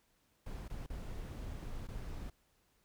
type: noise with dropouts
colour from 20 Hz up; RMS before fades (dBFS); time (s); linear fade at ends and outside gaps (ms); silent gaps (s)
brown; -43; 0.46-2.3; 5; 0.681-0.698 / 0.864-0.9 / 1.873-1.885
effects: pink hiss -74 dBFS RMS until 2.84 s